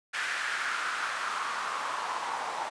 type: noise with band-pass filter sweep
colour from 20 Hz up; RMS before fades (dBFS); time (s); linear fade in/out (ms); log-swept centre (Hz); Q
white; -33; 0.13-2.7; 20; 1700 to 870; 3.3
effects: resampled to 22050 Hz